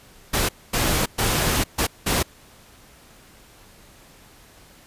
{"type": "noise bursts at uneven times", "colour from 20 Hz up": "pink", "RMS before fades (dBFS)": -21, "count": 5, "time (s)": [[0.33, 0.49], [0.73, 1.06], [1.18, 1.64], [1.78, 1.87], [2.06, 2.23]], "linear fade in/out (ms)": 10, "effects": ["pink hiss -50 dBFS RMS until 4.86 s", "resampled to 32000 Hz"]}